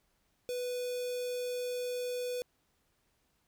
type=tone with notch filter; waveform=square; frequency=494.6 Hz; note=B4; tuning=3 cents sharp; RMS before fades=-36 dBFS; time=0.49-2.42 s; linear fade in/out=0 ms; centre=1600 Hz; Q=1.2; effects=pink hiss -75 dBFS RMS until 3.47 s